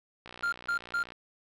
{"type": "click train", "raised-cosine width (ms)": 0.3, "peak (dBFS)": -28, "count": 53, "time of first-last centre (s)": [0.26, 1.121], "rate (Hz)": 60.4}
{"type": "tone bursts", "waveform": "triangle", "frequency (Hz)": 1396.9, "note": "F6", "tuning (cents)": 0, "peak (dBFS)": -25, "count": 3, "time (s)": [0.43, 1.032], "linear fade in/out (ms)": 5, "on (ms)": 94, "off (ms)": 160}
{"effects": []}